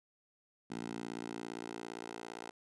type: tone with high-pass filter sweep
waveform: 10% pulse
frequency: 57.5 Hz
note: A#1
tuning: 23 cents flat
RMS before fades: -44 dBFS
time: 0.7-2.51 s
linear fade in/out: 10 ms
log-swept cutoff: 220 to 510 Hz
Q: 1.4
effects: resampled to 22050 Hz